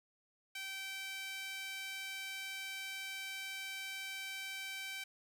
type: tone with high-pass filter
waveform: sawtooth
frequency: 774 Hz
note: G5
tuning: 22 cents flat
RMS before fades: -44 dBFS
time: 0.55-5.04 s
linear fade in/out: 5 ms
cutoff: 2200 Hz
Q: 2.1
effects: none